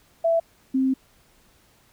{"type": "tone pair in turn", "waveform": "sine", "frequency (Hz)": [664, 263.5], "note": ["E5", "C4"], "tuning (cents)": [12, 12], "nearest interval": "octave + major third", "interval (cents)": 1600, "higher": "first", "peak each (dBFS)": [-17, -18], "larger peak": "first", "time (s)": [[0.24, 0.4], [0.74, 0.94]], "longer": "second", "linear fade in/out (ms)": 10, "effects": ["pink hiss -59 dBFS RMS until 1.92 s"]}